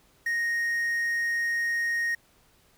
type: tone with quantisation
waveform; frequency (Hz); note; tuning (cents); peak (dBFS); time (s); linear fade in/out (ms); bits
triangle; 1864.7; A#6; 0; -23; 0.26-2.15; 5; 8
effects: pink hiss -62 dBFS RMS until 2.77 s